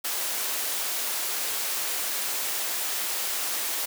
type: high-pass noise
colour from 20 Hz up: white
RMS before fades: -29 dBFS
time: 0.04-3.86 s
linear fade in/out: 10 ms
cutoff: 380 Hz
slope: 12 dB/octave
effects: none